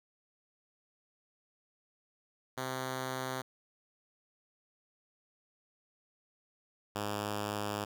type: tone pair in turn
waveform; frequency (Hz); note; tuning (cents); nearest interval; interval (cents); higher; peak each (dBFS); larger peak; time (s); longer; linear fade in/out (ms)
5% pulse; 130 / 103.66; C3 / G#2; -11 / -3; major third; 392; first; -24 / -23; second; 2.57-3.42 / 6.95-7.85; second; 10
effects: none